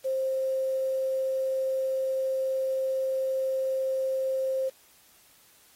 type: tone with quantisation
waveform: sine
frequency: 528 Hz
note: C5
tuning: 16 cents sharp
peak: -25 dBFS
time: 0.04-4.7 s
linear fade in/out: 20 ms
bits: 8
effects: white hiss -59 dBFS RMS until 5.75 s + AAC 48 kbps